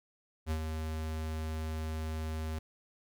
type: tone with ADSR envelope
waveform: square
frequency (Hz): 78.9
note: D#2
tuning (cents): +25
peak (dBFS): -30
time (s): 0.46-2.59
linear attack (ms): 49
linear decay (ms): 74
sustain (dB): -5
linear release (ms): 7
effects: none